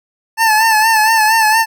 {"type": "tone with vibrato", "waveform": "25% pulse", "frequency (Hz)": 880, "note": "A5", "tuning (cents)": 0, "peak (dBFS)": -5, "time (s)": [0.37, 1.66], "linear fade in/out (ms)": 50, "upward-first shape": "sine", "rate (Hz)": 4.3, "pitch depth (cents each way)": 55, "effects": []}